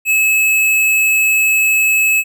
square tone, 2589 Hz, E7, 32 cents flat, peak -11 dBFS, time 0.05-2.24 s, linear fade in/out 50 ms, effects none

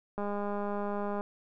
click train, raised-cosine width 1 ms, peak -22 dBFS, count 211, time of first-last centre 0.18-1.209 s, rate 204 Hz, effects none

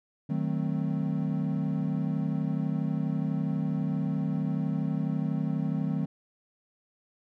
triangle chord, D# diminished seventh, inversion none, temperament equal with one note detuned, 155.56 / 187.58 / 220 / 261.6 Hz, D#3 / F#3 / A3 / C4, 0 / +24 / 0 / 0 cents, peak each -28 / -30 / -32 / -32 dBFS, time 0.29-6.06 s, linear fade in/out 10 ms, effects none

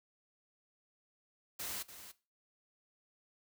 white noise with echo, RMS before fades -41 dBFS, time 1.59-1.83 s, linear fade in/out 10 ms, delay 290 ms, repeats 1, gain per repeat -11 dB, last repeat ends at 2.12 s, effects noise-tail reverb RT60 0.3 s tail -17 dB re dry

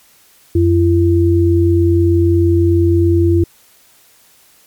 sine tone pair together, 89.7 / 338.7 Hz, F2 / E4, +47 / +47 cents, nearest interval octave + major seventh, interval 2300 cents, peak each -11 dBFS, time 0.55-3.44 s, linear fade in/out 5 ms, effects white hiss -49 dBFS RMS until 4.66 s + MP3 96 kbps

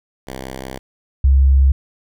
5% pulse / sine tone pair in turn, 65.41 / 67.52 Hz, C2 / C#2, 0 / -45 cents, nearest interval minor second, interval 55 cents, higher second, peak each -17 / -8 dBFS, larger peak second, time 0.27-0.79 / 1.24-1.72 s, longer first, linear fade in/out 5 ms, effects none

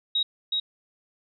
sine tone with echo, 3801 Hz, A#7, 33 cents sharp, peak -21 dBFS, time 0.15-0.23 s, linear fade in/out 5 ms, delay 370 ms, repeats 1, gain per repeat -2 dB, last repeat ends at 0.6 s, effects none

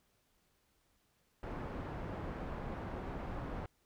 pink low-pass noise, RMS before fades -42 dBFS, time 1.43-3.66 s, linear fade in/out 2 ms, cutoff 1200 Hz, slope 12 dB/octave, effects pink hiss -75 dBFS RMS until 3.85 s

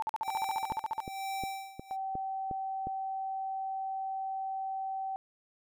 sine tone bursts, 880 Hz, A5, in tune, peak -29 dBFS, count 15, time 0-1.003 s, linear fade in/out 0 ms, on 23 ms, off 47 ms
square tone with tremolo, 777 Hz, G5, 16 cents flat, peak -34 dBFS, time 0.22-1.97 s, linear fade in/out 50 ms, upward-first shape sine, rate 1.1 Hz, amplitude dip 90%
click train, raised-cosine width 2 ms, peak -26 dBFS, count 7, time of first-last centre 0.72-2.871 s, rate 2.79 Hz
sine tone, 770 Hz, G5, 31 cents flat, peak -33 dBFS, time 1.91-5.16 s, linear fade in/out 0 ms
effects none

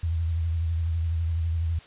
sine tone with vibrato, 82.6 Hz, E2, 4 cents sharp, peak -23 dBFS, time 0.03-1.79 s, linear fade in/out 5 ms, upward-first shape sine, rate 12 Hz, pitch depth 56 cents each way, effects white hiss -50 dBFS RMS until 1.86 s + resampled to 8000 Hz

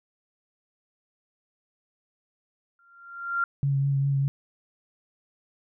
sine tone with exponential growth, 1386 Hz, F6, 14 cents flat, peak -20 dBFS, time 2.79-3.44 s, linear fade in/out 2 ms, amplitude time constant 140 ms
sine tone with vibrato, 138.6 Hz, C#3, in tune, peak -21 dBFS, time 3.63-4.28 s, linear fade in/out 0 ms, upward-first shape triangle, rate 5 Hz, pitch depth 23 cents each way
effects none

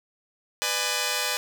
5% pulse chord, G# diminished, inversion first, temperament just, 498.4 / 598 / 830.6 Hz, B4 / D5 / G#5, +16 / +31 / 0 cents, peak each -18 dBFS, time 0.62-1.37 s, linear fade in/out 0 ms, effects none

